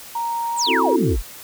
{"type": "tone with pitch glide", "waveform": "sine", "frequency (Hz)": [932.3, 950.8], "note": ["A#5", "A#5"], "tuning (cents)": [0, 34], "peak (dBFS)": -21, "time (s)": [0.15, 0.96], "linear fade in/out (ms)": 5, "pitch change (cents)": 34, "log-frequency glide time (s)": [0.53, 0.63]}
{"type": "exponential sweep", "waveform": "sine", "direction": "down", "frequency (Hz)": [9240, 34.48], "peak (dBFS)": -18, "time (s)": [0.56, 1.23], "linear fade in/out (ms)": 50}
{"type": "chord", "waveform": "sine", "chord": "F# half-diminished seventh", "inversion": "second", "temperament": "just", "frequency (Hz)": [266.4, 333, 370, 444], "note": ["C4", "E4", "F#4", "A4"], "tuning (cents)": [31, 18, 0, 16], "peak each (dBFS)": -24, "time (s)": [0.66, 1.17], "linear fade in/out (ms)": 50}
{"effects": ["white hiss -39 dBFS RMS until 1.43 s"]}